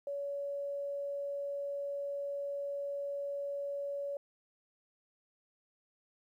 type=tone; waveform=sine; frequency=565 Hz; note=C#5; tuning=33 cents sharp; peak=-35 dBFS; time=0.07-4.17 s; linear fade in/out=2 ms; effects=12-bit

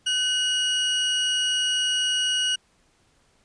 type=tone pair together; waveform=40% pulse; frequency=1520 / 2888 Hz; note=F#6 / F#7; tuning=+46 / -43 cents; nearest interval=major seventh; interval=1111 cents; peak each=-30 / -21 dBFS; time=0.06-2.56 s; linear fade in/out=10 ms; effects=pink hiss -63 dBFS RMS until 3.44 s + resampled to 22050 Hz

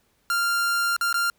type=tone with dropouts; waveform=45% pulse; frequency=1392 Hz; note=F6; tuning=6 cents flat; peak=-21 dBFS; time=0.3-1.3 s; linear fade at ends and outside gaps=1 ms; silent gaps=0.965-1.011 / 1.128-1.142 s; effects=pink hiss -66 dBFS RMS until 1.38 s

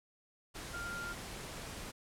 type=tone in noise; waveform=sine; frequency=1396.9 Hz; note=F6; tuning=in tune; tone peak=-40 dBFS; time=0.73-1.14 s; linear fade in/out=20 ms; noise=pink; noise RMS=-45 dBFS; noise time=0.54-1.92 s; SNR=+2 dB; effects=low-pass 11000 Hz 12 dB/octave

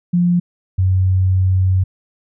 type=tone pair in turn; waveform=sine; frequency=175.7 / 93.45 Hz; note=F3 / F#2; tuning=+11 / +18 cents; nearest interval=major seventh; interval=1093 cents; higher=first; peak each=-11 dBFS; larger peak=neither; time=0.13-0.4 / 0.78-1.84 s; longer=second; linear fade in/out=10 ms; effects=none

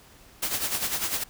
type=noise with tremolo; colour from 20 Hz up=white; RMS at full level=-26 dBFS; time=0.42-1.24 s; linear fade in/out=10 ms; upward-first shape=sine; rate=10 Hz; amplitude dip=65%; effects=pink hiss -53 dBFS RMS until 1.29 s

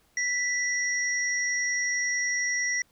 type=tone pair together; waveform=sine; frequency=1975.5 / 5680 Hz; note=B6 / F8; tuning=0 / +28 cents; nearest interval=octave + tritone; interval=1828 cents; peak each=-26 / -30 dBFS; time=0.17-2.82 s; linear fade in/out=2 ms; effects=pink hiss -65 dBFS RMS until 2.91 s

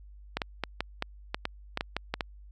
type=clicks; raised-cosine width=0.3 ms; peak=-13 dBFS; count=12; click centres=0.37 / 0.418 / 0.637 / 0.806 / 1.024 / 1.345 / 1.454 / 1.774 / 1.809 / 1.966 / 2.14 / 2.208 s; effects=added 50 Hz sine -47 dBFS peak until 2.51 s + AAC 64 kbps

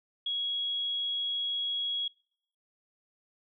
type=tone; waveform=sine; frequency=3322 Hz; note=G#7; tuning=in tune; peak=-29 dBFS; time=0.26-2.08 s; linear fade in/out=5 ms; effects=noise-tail reverb RT60 0.7 s tail -26 dB re dry

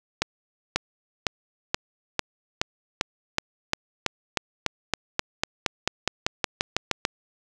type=accelerating click train; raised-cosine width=0.2 ms; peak=-4 dBFS; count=24; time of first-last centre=0.22-7.051 s; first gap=540 ms; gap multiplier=0.94; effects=none

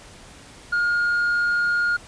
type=tone with tanh clipping; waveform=sine; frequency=1423 Hz; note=F6; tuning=32 cents sharp; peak=-19 dBFS; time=0.72-1.97 s; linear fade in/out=10 ms; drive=2 dB; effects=pink hiss -45 dBFS RMS until 2.07 s + resampled to 22050 Hz

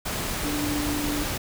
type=tone in noise; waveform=sine; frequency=293.7 Hz; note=D4; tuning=in tune; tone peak=-27 dBFS; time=0.44-1.24 s; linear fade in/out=10 ms; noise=pink; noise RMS=-29 dBFS; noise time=0.05-1.38 s; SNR=-1 dB; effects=none

